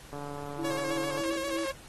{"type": "click train", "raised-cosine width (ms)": 1, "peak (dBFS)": -27, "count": 156, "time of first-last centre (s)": [0.13, 1.206], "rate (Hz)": 144}
{"type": "tone with tremolo", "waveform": "sine", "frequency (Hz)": 329.6, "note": "E4", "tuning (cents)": 0, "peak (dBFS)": -31, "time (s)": [0.58, 1.66], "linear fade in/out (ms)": 10, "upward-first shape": "sine", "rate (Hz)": 3.2, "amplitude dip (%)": 65}
{"type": "tone with vibrato", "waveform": "sawtooth", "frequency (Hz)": 550, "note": "C#5", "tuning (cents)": -14, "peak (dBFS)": -28, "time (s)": [0.64, 1.72], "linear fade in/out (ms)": 10, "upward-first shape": "square", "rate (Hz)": 7.5, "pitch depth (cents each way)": 38}
{"effects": ["pink hiss -51 dBFS RMS until 1.88 s", "AAC 32 kbps"]}